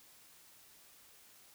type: silence
effects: white hiss -61 dBFS RMS until 1.54 s